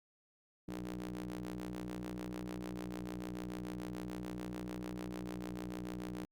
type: ring-modulated tone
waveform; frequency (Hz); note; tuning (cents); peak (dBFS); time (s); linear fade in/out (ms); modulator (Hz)
sawtooth; 60.4; B1; -38; -34; 0.68-6.25; 0; 245
effects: Opus 48 kbps